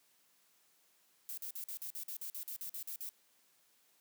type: noise bursts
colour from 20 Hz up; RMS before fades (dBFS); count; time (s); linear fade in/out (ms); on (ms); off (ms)
violet; -43; 14; 1.29-3.091; 0; 85; 47
effects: white hiss -71 dBFS RMS until 4 s + high-pass 150 Hz 12 dB/octave